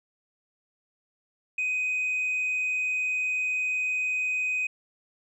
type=tone with frequency modulation; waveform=sine; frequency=2506 Hz; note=D#7; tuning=12 cents sharp; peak=-23 dBFS; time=1.58-4.67 s; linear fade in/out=5 ms; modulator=33.5 Hz; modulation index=0.42; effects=tanh soft clip ceiling -23 dBFS

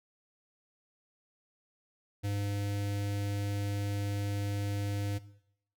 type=tone with notch filter; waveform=square; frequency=101.3 Hz; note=G#2; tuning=43 cents flat; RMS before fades=-33 dBFS; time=2.23-5.19 s; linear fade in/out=20 ms; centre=1100 Hz; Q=1.6; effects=noise-tail reverb RT60 0.7 s tail -17 dB re dry

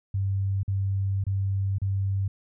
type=tone with dropouts; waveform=sine; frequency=97.6 Hz; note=G2; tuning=7 cents flat; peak=-23 dBFS; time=0.14-2.28 s; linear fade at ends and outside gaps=5 ms; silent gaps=0.632-0.679 / 1.24-1.266 / 1.784-1.817 s; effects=none

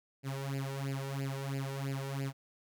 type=tone with flanger; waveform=sawtooth; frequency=136.6 Hz; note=C#3; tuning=25 cents flat; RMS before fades=-37 dBFS; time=0.23-2.33 s; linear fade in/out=50 ms; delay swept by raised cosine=0.41 to 2.21 ms; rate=3 Hz; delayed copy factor=+0.85; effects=none

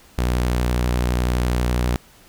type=tone with vibrato; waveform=sawtooth; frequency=61 Hz; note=B1; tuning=21 cents flat; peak=-14 dBFS; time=0.18-1.96 s; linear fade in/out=0 ms; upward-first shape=square; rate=12 Hz; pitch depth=26 cents each way; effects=pink hiss -50 dBFS RMS until 2.28 s

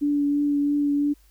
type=tone with vibrato; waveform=sine; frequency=288.6 Hz; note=D4; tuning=30 cents flat; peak=-19 dBFS; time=0.01-1.14 s; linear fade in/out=20 ms; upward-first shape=triangle; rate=3 Hz; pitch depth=16 cents each way; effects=added 50 Hz sine -54 dBFS peak until 1.3 s + white hiss -62 dBFS RMS until 1.3 s

